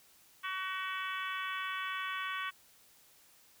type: harmonic tone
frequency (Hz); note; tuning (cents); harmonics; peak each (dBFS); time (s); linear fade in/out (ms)
376.8; F#4; +32; 3 / 4 / 5 / 6 / 7 / 8 / 9; -39 / -41 / -43 / -45 / -46 / -47 / -48; 0.43-2.51; 20
effects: white hiss -63 dBFS RMS until 3.6 s